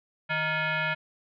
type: tone with frequency modulation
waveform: sine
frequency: 155.56 Hz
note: D#3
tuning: in tune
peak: -25 dBFS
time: 0.29-0.95 s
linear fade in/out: 20 ms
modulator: 780 Hz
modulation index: 3.1
effects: none